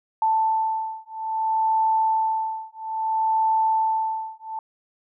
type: beating tone pair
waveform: sine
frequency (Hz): 883 / 883.6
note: A5 / A5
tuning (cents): +6 / +7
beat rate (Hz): 0.6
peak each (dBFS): -23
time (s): 0.22-4.59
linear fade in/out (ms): 2
effects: none

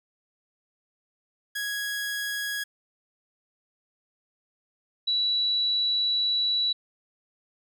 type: tone pair in turn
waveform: sawtooth / sine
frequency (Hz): 1661.2 / 3932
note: G#6 / B7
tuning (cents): 0 / -8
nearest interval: octave + minor third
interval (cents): 1492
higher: second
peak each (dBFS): -25 / -22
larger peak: second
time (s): 1.55-2.64 / 5.07-6.73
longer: second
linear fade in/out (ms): 10
effects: none

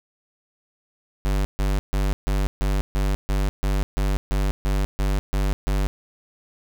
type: tone bursts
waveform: square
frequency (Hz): 49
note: G1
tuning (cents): 0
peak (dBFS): -20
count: 14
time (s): 1.25-5.87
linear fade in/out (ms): 0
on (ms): 200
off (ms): 140
effects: none

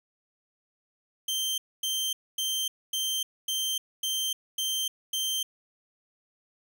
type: tone bursts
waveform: sawtooth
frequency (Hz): 3136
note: G7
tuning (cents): 0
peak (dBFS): -24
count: 8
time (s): 1.28-5.43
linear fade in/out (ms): 5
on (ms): 300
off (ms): 250
effects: none

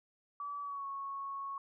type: tone with pitch glide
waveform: sine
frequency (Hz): 1149 to 1103.5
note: D6 to C#6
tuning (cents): -38 to -8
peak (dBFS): -38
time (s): 0.4-1.58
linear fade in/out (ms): 2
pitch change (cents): -70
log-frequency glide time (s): 0.62-0.86
effects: none

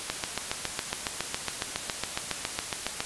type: click train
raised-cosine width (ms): 0.2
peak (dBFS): -10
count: 22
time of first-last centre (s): 0.1-3.005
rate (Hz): 7.23
effects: white hiss -36 dBFS RMS until 3.05 s + resampled to 24000 Hz

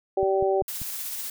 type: harmonic tone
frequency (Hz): 193.1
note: G3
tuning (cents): -26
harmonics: 2 / 3 / 4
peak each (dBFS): -22 / -26 / -27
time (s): 0.17-0.62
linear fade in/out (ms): 5
type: click train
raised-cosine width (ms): 5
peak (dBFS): -25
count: 4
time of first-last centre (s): 0.23-0.817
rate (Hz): 5.11
type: noise with tremolo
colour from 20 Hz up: blue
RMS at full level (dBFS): -32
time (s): 0.68-1.3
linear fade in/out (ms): 2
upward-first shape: sine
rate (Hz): 16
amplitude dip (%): 25
effects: none

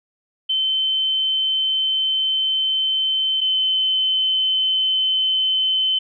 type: tone pair in turn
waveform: sine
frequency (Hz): 3078 / 3061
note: G7 / G7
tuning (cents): -32 / -42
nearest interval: unison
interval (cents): 10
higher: first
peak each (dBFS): -17 / -16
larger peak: second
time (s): 0.49-3.41 / 3.41-5.99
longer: first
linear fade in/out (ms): 10
effects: none

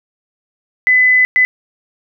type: tone bursts at uneven times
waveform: sine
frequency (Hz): 2009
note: B6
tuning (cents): +29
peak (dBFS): -7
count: 2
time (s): 0.87-1.25 / 1.36-1.45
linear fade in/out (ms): 0
effects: none

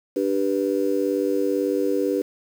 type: chord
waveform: sine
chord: G major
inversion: second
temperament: just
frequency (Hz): 294 / 392 / 490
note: D4 / G4 / B4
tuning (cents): +2 / 0 / -14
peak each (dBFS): -24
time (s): 0.16-2.22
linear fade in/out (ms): 5
effects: 7-bit

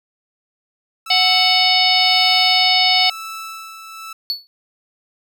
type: tone with tremolo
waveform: sawtooth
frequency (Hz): 1317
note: E6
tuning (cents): -2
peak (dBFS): -24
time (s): 1.06-4.13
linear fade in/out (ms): 5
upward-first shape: sine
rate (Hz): 1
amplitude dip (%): 55
type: harmonic tone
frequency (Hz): 740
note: F#5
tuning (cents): 0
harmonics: 1 / 3 / 4 / 5 / 6 / 7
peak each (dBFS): -19 / -19 / -19 / -19 / -19 / -19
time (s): 1.1-3.1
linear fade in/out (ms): 5
type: tone with exponential decay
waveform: triangle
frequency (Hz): 4435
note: C#8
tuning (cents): 0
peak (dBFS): -14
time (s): 4.3-4.47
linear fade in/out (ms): 0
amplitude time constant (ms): 36
effects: none

